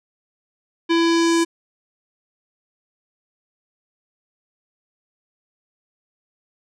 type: tone with low-pass filter sweep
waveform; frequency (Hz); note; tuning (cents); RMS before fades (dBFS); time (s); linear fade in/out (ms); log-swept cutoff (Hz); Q
square; 333.9; E4; +22; -17; 0.89-1.45; 20; 3500 to 8600; 1.7
effects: none